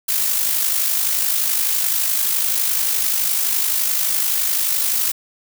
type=noise with amplitude modulation; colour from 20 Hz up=blue; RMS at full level=-17 dBFS; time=0.08-5.12 s; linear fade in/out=10 ms; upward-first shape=sine; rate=51.7 Hz; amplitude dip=45%; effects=none